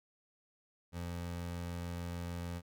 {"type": "tone", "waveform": "25% pulse", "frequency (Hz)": 86.7, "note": "F2", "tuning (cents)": -12, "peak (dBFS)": -35, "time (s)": [0.92, 2.62], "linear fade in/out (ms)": 50, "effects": []}